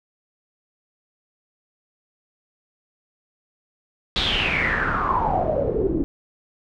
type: noise with low-pass filter sweep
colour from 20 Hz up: pink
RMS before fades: -22 dBFS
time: 4.16-6.04 s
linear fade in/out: 0 ms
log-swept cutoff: 3900 to 300 Hz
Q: 9.1
effects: none